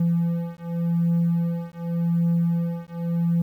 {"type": "beating tone pair", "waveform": "triangle", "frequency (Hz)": [169.2, 170.07], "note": ["E3", "F3"], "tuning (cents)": [45, -46], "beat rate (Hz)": 0.87, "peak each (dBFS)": -21, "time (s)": [0, 3.42], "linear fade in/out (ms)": 5, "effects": ["tanh soft clip ceiling -11 dBFS", "9-bit"]}